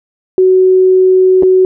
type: tone with dropouts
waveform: sine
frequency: 373 Hz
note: F#4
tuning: 14 cents sharp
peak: -4 dBFS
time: 0.38-1.65 s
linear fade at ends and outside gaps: 1 ms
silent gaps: 1.425-1.432 s
effects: none